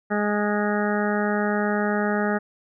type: harmonic tone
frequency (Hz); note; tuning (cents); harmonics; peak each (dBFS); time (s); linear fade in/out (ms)
207.7; G#3; 0; 1 / 2 / 3 / 4 / 6 / 7 / 8 / 9; -24 / -27 / -29 / -30 / -32 / -32 / -33 / -34; 0.1-2.39; 20
effects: none